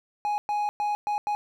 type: tone bursts at uneven times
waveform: triangle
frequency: 832 Hz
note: G#5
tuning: 3 cents sharp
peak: -22 dBFS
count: 5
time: 0.25-0.38 / 0.49-0.69 / 0.8-0.95 / 1.07-1.18 / 1.27-1.35 s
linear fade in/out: 0 ms
effects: none